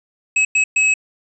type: tone bursts at uneven times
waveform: square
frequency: 2570 Hz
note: E7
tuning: 45 cents flat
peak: -13 dBFS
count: 3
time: 0.36-0.45 / 0.55-0.64 / 0.76-0.94 s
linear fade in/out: 5 ms
effects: resampled to 22050 Hz